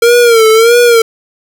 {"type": "tone with vibrato", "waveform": "square", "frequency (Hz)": 460.2, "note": "A#4", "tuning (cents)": -22, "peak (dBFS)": -4, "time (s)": [0.02, 1.02], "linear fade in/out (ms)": 5, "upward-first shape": "sine", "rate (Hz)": 1.6, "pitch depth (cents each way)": 86, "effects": []}